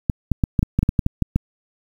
clicks, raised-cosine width 5 ms, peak -4 dBFS, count 12, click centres 0.098 / 0.317 / 0.438 / 0.592 / 0.629 / 0.79 / 0.83 / 0.891 / 0.992 / 1.064 / 1.223 / 1.36 s, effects 7-bit

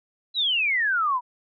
sine exponential sweep, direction down, 4047 to 951 Hz, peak -20 dBFS, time 0.34-1.21 s, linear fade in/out 50 ms, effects none

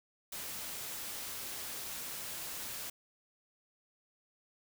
white noise, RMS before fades -42 dBFS, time 0.32-2.9 s, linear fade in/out 5 ms, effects none

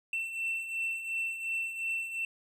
triangle beating tone pair, 2686 / 2688.8 Hz, E7 / E7, +32 / +34 cents, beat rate 2.8 Hz, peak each -38 / -31 dBFS, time 0.13-2.25 s, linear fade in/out 2 ms, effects none

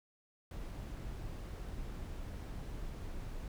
brown noise, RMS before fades -43 dBFS, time 0.51-3.48 s, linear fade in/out 2 ms, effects none

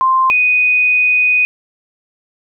sine tone pair in turn, 1046.5 / 2489 Hz, C6 / D#7, 0 / 0 cents, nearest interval octave + minor third, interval 1500 cents, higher second, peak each -9 dBFS, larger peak neither, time 0.01-0.3 / 0.3-1.45 s, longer second, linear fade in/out 0 ms, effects none

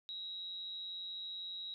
sine tone with amplitude modulation, 3844 Hz, B7, 48 cents flat, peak -39 dBFS, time 0.09-1.74 s, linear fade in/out 0 ms, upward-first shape sine, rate 186 Hz, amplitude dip 50%, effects none

